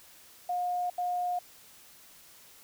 sine tone bursts at uneven times, 715 Hz, F5, 41 cents sharp, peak -28 dBFS, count 2, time 0.49-0.9 / 0.98-1.39 s, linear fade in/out 5 ms, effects white hiss -55 dBFS RMS until 2.63 s

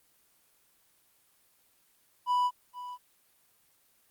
triangle tone with echo, 987.8 Hz, B5, in tune, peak -22 dBFS, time 2.26-2.51 s, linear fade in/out 50 ms, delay 470 ms, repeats 1, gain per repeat -14 dB, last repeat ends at 2.98 s, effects white hiss -67 dBFS RMS until 4.1 s + Opus 24 kbps

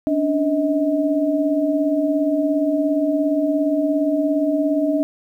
sine tone cluster, 275.7 / 292.9 / 633 Hz, C#4 / D4 / D#5, -9 / -5 / +30 cents, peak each -26 / -18 / -21 dBFS, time 0.07-5.03 s, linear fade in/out 0 ms, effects 9-bit

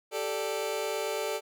sawtooth chord, G suspended second, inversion none, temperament just, 392 / 441 / 588 Hz, G4 / A4 / D5, 0 / +4 / +2 cents, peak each -32 / -29 / -30 dBFS, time 0.11-1.41 s, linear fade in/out 50 ms, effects none

